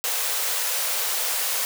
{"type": "high-pass noise", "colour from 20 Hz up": "white", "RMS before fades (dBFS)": -25, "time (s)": [0.04, 1.65], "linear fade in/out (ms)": 0, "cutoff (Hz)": 430, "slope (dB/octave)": 96, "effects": []}